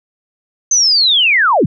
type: linear sweep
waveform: sine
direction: down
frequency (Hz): 6280 to 98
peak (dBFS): -8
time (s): 0.71-1.66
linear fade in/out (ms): 5
effects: none